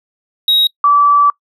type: tone pair in turn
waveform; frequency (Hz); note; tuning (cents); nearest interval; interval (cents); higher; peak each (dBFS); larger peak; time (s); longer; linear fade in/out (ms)
triangle / sine; 3800 / 1156.2; A#7 / D6; +33 / -27; octave + major sixth; 2060; first; -7 / -6; second; 0.48-0.67 / 0.84-1.3; second; 2
effects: noise-tail reverb RT60 0.1 s tail -24 dB re dry